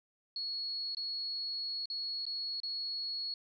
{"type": "tone with dropouts", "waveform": "sine", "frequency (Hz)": 4347, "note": "C#8", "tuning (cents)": -35, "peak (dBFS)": -35, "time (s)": [0.36, 3.34], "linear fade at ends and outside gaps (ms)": 2, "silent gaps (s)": [[0.949, 0.969], [1.857, 1.9], [2.254, 2.265], [2.602, 2.633]], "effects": []}